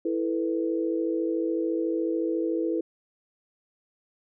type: chord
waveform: sine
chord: E suspended fourth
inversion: none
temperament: equal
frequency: 329.6 / 440 / 493.9 Hz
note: E4 / A4 / B4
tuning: 0 / 0 / 0 cents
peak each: -26 / -31 / -31 dBFS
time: 0.05-2.81 s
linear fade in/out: 5 ms
effects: none